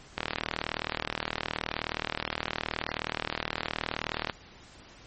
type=click train; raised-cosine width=0.3 ms; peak=-12 dBFS; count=162; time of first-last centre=0.18-4.298 s; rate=39.1 Hz; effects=pink hiss -52 dBFS RMS until 5.06 s + MP3 32 kbps